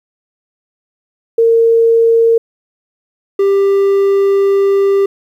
sine / triangle tone pair in turn, 458.2 / 395.2 Hz, A#4 / G4, -30 / +14 cents, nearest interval minor third, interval 256 cents, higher first, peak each -6 dBFS, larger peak neither, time 1.38-2.38 / 3.39-5.06 s, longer second, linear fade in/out 5 ms, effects 8-bit

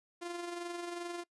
sawtooth tone with amplitude modulation, 347.1 Hz, F4, 11 cents flat, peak -33 dBFS, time 0.21-1.24 s, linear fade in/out 20 ms, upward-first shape sine, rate 22.6 Hz, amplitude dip 45%, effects noise-tail reverb RT60 0.1 s tail -23 dB re dry + resampled to 24000 Hz

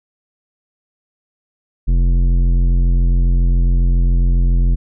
triangle tone with tanh clipping, 43.65 Hz, F1, in tune, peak -12 dBFS, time 1.87-4.76 s, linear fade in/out 20 ms, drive 16 dB, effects none

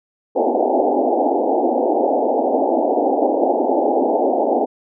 white band-pass noise, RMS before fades -17 dBFS, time 0.35-4.66 s, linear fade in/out 20 ms, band 240 to 840 Hz, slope 96 dB/octave, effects none

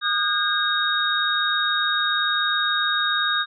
sine tone cluster, 1228 / 1455 / 1616 / 3747 Hz, D#6 / F#6 / G#6 / A#7, -23 / -29 / -48 / +8 cents, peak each -25 / -30 / -24 / -23 dBFS, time 0.01-3.46 s, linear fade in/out 50 ms, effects none

